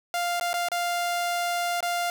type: tone with dropouts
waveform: sawtooth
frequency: 698.5 Hz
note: F5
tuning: in tune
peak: -21 dBFS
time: 0.14-2.1 s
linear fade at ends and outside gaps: 1 ms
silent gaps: 0.398-0.41 / 0.531-0.54 / 0.686-0.717 / 1.806-1.827 s
effects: none